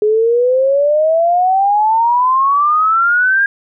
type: exponential sweep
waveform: sine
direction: up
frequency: 418.1 to 1628 Hz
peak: -9 dBFS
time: 0.02-3.46 s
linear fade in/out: 2 ms
effects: none